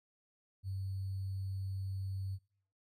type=tone with sample-and-hold; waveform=sine; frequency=96.1 Hz; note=G2; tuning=34 cents flat; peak=-36 dBFS; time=0.63-2.39 s; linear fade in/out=50 ms; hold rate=4410 Hz; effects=noise-tail reverb RT60 0.6 s tail -26 dB re dry + resampled to 32000 Hz